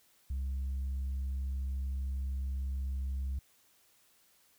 sine tone, 66.8 Hz, C2, 36 cents sharp, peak -30 dBFS, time 0.3-3.39 s, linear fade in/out 5 ms, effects tanh soft clip ceiling -31 dBFS + white hiss -67 dBFS RMS until 4.58 s

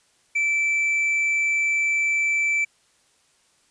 triangle tone with tanh clipping, 2325 Hz, D7, 18 cents flat, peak -20 dBFS, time 0.35-2.65 s, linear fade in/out 10 ms, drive 8 dB, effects white hiss -62 dBFS RMS until 3.7 s + resampled to 22050 Hz

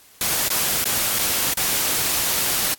white noise with dropouts, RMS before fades -21 dBFS, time 0.21-2.74 s, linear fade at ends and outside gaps 1 ms, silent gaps 0.483-0.502 / 0.842-0.856 / 1.186-1.191 / 1.537-1.572 s, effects white hiss -50 dBFS RMS until 2.78 s + AAC 64 kbps

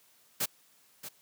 white noise with echo, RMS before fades -30 dBFS, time 0.4-0.46 s, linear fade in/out 10 ms, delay 630 ms, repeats 1, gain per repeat -12 dB, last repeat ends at 1.09 s, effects white hiss -64 dBFS RMS until 1.21 s + high-pass 100 Hz 12 dB/octave

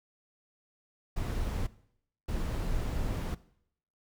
brown noise bursts at uneven times, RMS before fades -32 dBFS, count 2, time 1.16-1.67 / 2.28-3.35 s, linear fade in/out 10 ms, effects noise-tail reverb RT60 0.7 s tail -19 dB re dry

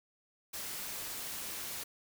white noise, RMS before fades -41 dBFS, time 0.53-1.84 s, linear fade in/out 10 ms, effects none

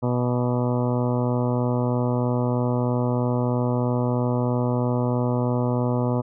harmonic tone with a mistuned harmonic, 123.1 Hz, B2, 5 cents flat, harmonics 1 / 2 / 3 / 4 / 5 / 6 / 7 / 8 / 9 / 10, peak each -23 / -25 / -31 / -29 / -31 / -39 / -35 / -36 / -40 / -42 dBFS, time 0.02-6.22 s, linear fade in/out 20 ms, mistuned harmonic 9, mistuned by +40 cents, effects none

